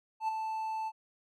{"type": "tone with ADSR envelope", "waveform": "triangle", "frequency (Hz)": 880, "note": "A5", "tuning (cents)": 0, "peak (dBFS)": -25, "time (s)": [0.2, 0.92], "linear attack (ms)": 83, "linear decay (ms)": 10, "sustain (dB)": -6, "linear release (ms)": 47, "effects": []}